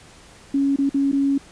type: tone with dropouts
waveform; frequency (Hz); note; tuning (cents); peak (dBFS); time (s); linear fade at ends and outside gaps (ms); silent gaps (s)
sine; 277.2; C#4; 0; -16; 0.54-1.38; 5; 0.761-0.786 / 0.894-0.943 / 1.117-1.128
effects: pink hiss -47 dBFS RMS until 1.51 s + resampled to 22050 Hz

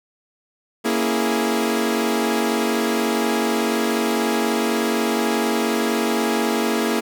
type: chord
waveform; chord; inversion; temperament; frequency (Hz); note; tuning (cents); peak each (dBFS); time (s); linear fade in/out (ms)
sawtooth; A# half-diminished seventh; none; equal; 233.1 / 277.2 / 329.6 / 415.3; A#3 / C#4 / E4 / G#4; 0 / 0 / 0 / 0; -18 / -24 / -21 / -20; 0.84-7.01; 20
effects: none

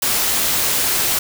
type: noise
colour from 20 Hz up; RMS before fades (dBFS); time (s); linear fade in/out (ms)
white; -18; 0.02-1.19; 5
effects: none

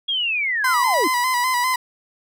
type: linear sweep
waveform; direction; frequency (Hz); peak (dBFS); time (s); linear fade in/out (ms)
sine; down; 3332 to 261.6; -19; 0.08-1.08; 10
type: tone with vibrato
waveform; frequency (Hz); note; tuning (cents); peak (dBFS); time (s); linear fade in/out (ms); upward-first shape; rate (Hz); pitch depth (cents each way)
30% pulse; 1000; B5; +21; -15; 0.64-1.76; 5; square; 5; 45
effects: none

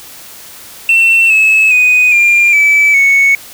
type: tone with pitch steps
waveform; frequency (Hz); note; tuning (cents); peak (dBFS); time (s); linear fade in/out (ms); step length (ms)
sine; 2696 / 2592 / 2492 / 2396 / 2304 / 2215; E7 / E7 / D#7 / D7 / D7 / C#7; +38 / -30 / +2 / +34 / -34 / -2; -3; 0.89-3.35; 2; 410
effects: tanh soft clip ceiling -3 dBFS + white hiss -33 dBFS RMS until 3.53 s

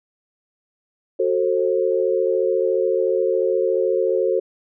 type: chord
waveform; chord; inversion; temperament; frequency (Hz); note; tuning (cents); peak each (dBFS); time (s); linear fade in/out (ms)
sine; F# diminished; none; just; 370 / 444 / 532.8; F#4 / A4 / C5; 0 / +16 / +31; -21; 1.19-4.4; 10
effects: none

